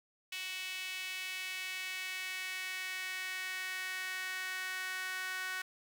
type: tone with high-pass filter sweep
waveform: sawtooth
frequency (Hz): 372.4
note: F#4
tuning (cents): +11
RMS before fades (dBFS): -40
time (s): 0.32-5.62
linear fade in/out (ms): 5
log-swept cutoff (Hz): 2600 to 1600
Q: 2.9
effects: none